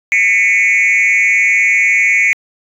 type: tone with frequency modulation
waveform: sine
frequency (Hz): 2217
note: C#7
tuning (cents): 0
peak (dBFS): -6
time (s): 0.12-2.33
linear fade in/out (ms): 0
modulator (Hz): 199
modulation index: 0.98
effects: tanh soft clip ceiling -7 dBFS